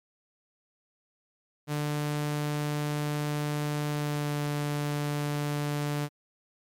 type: tone with pitch glide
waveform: sawtooth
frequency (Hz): 148.2 to 146.58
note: D3 to D3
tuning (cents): +16 to -3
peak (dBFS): -24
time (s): 1.67-6.09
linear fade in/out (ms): 50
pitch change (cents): -19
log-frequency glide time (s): 3.87-4.4
effects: MP3 96 kbps